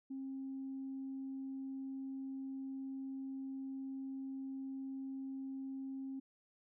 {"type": "tone", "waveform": "sine", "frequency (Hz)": 268.1, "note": "C4", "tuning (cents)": 42, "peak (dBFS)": -40, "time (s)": [0.1, 6.2], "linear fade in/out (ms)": 10, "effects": ["tanh soft clip ceiling -36 dBFS"]}